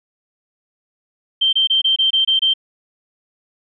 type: tone bursts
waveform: sine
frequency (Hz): 3136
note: G7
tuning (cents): 0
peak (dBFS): -12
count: 8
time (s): 1.41-2.538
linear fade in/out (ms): 10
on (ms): 120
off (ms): 24
effects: none